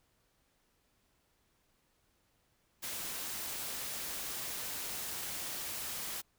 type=noise; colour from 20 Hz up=white; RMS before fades=-40 dBFS; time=2.82-6.22 s; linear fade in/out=20 ms; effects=pink hiss -74 dBFS RMS until 6.38 s